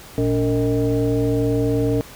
sine tone with frequency modulation, 286.1 Hz, D4, 45 cents flat, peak -16 dBFS, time 0.18-2.01 s, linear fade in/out 0 ms, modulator 170 Hz, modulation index 1.4, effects pink hiss -41 dBFS RMS until 2.15 s

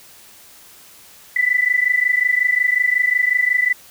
sine tone pair together, 1975.5 / 2001 Hz, B6 / B6, 0 / +22 cents, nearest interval unison, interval 22 cents, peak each -17 dBFS, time 1.36-3.73 s, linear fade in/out 5 ms, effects white hiss -45 dBFS RMS until 3.9 s

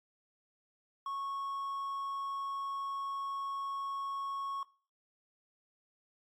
triangle tone, 1102 Hz, C#6, 11 cents flat, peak -34 dBFS, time 1.06-4.63 s, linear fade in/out 2 ms, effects noise-tail reverb RT60 0.4 s tail -21 dB re dry + AAC 64 kbps

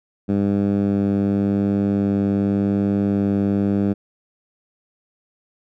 10% pulse tone with band-pass filter, 100.1 Hz, G2, 37 cents sharp, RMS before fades -19 dBFS, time 0.28-3.94 s, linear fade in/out 20 ms, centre 200 Hz, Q 1.5, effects none

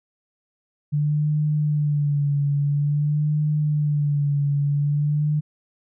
sine tone with vibrato, 146.83 Hz, D3, in tune, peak -18 dBFS, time 0.92-5.41 s, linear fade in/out 20 ms, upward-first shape sine, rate 0.49 Hz, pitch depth 49 cents each way, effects none

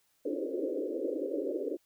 pink band-pass noise, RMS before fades -34 dBFS, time 0.25-1.77 s, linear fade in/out 10 ms, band 280 to 560 Hz, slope 96 dB/octave, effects white hiss -72 dBFS RMS until 1.85 s

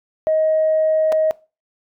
sine tone with dropouts, 629 Hz, D#5, 19 cents sharp, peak -13 dBFS, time 0.27-1.31 s, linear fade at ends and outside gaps 0 ms, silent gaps 1.121-1.125 s, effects noise-tail reverb RT60 0.3 s tail -21 dB re dry + tanh soft clip ceiling -9 dBFS

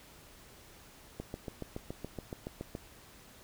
click train, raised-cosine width 2 ms, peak -25 dBFS, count 12, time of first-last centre 1.2-2.751 s, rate 7.09 Hz, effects pink hiss -56 dBFS RMS until 3.43 s

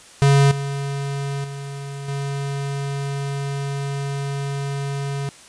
square tone with level steps, 139.7 Hz, C#3, 14 cents sharp, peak -12 / -24 / -30 / -24 dBFS, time 0.22-5.29 s, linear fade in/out 0 ms, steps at 0.51 / 1.44 / 2.08 s, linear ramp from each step 5 ms, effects white hiss -45 dBFS RMS until 5.48 s + resampled to 22050 Hz

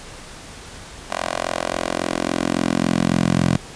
10% pulse tone with high-pass filter sweep, 43.63 Hz, F1, 1 cent flat, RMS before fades -21 dBFS, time 1.1-3.57 s, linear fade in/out 10 ms, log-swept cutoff 740 to 140 Hz, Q 1.5, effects pink hiss -38 dBFS RMS until 3.75 s + resampled to 22050 Hz

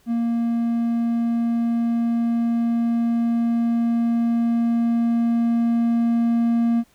triangle tone with level ramp, 233.1 Hz, A#3, in tune, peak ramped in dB -17 to -14 dBFS, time 0.06-6.84 s, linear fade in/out 50 ms, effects pink hiss -59 dBFS RMS until 6.94 s

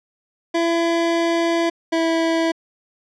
25% pulse tone pair in turn, 335.8 / 328.5 Hz, E4 / E4, +32 / -6 cents, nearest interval unison, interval 38 cents, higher first, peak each -13 dBFS, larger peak neither, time 0.54-1.7 / 1.92-2.52 s, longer first, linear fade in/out 10 ms, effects low-pass 5000 Hz 12 dB/octave

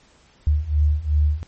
sine beating tone pair, 73.42 / 76.12 Hz, D2 / D#2, 0 / -37 cents, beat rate 2.7 Hz, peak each -20 / -18 dBFS, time 0.47-1.43 s, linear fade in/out 0 ms, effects pink hiss -55 dBFS RMS until 1.47 s + MP3 32 kbps

